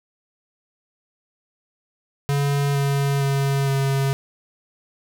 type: tone with pitch steps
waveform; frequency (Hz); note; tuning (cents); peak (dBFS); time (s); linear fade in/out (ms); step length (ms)
square; 141.6 / 139.97 / 138.37 / 136.78; C#3 / C#3 / C#3 / C#3; +37 / +17 / -3 / -23; -19; 2.29-4.13; 0; 460
effects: none